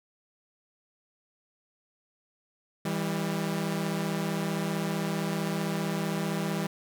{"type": "tone pair together", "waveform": "sawtooth", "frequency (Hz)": [163, 198.46], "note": ["E3", "G3"], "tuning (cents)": [-19, 22], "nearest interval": "minor third", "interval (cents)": 341, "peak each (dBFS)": -27, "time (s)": [2.85, 6.67], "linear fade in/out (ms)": 5, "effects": []}